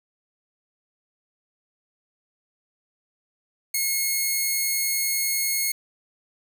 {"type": "tone", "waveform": "5% pulse", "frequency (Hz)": 2170, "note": "C#7", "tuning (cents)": -37, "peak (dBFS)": -12, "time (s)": [3.74, 5.72], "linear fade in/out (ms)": 5, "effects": []}